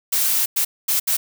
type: noise bursts at uneven times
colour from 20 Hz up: blue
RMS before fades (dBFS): -19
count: 4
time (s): 0.12-0.46 / 0.56-0.65 / 0.88-1 / 1.07-1.17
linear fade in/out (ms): 10
effects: none